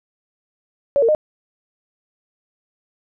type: tone with pitch steps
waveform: sine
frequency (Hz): 564 / 458.7 / 612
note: C#5 / A#4 / D#5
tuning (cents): +30 / -28 / -29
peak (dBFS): -12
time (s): 0.96-1.149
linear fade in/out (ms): 0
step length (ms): 63
effects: none